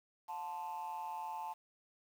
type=tone with amplitude modulation; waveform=sine; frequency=880 Hz; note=A5; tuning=in tune; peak=-34 dBFS; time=0.28-1.54 s; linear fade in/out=20 ms; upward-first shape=sine; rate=163 Hz; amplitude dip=90%; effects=tanh soft clip ceiling -35 dBFS + 10-bit